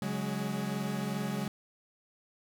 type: chord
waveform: 40% pulse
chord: C# suspended fourth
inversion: none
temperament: equal with one note detuned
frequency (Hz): 140.61 / 185 / 207.7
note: C#3 / F#3 / G#3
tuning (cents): +25 / 0 / 0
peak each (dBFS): -37 / -36 / -34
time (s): 0.02-1.48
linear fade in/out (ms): 2
effects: none